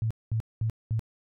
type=tone bursts; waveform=sine; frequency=111.5 Hz; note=A2; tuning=23 cents sharp; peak=-24 dBFS; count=4; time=0.02-0.994 s; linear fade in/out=0 ms; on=86 ms; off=210 ms; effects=none